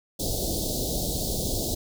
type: band-stop noise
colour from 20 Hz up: pink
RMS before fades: -28 dBFS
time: 0.19-1.75 s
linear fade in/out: 10 ms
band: 710 to 3700 Hz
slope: 48 dB/octave
effects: none